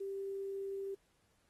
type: tone with quantisation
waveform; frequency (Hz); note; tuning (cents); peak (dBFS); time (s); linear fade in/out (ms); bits
sine; 392.2; G4; +1; -38; 0-0.95; 10; 11
effects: pink hiss -75 dBFS RMS until 1.49 s + AAC 32 kbps